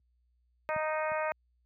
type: harmonic tone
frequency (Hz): 310.4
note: D#4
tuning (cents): -4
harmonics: 2 / 3 / 4 / 5 / 6 / 7 / 8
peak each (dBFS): -32 / -36 / -38 / -40 / -42 / -43 / -44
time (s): 0.69-1.32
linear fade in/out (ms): 0
type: clicks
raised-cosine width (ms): 5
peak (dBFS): -29 / -36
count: 2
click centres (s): 0.763 / 1.118
effects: added 60 Hz sine -59 dBFS peak until 1.65 s + high-pass 100 Hz 12 dB/octave